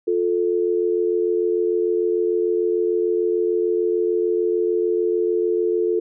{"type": "tone pair together", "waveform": "sine", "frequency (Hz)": [353.3, 440], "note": ["F4", "A4"], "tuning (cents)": [20, 0], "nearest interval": "major third", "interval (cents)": 380, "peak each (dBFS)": [-20, -20], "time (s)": [0.07, 6], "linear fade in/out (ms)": 10, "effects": []}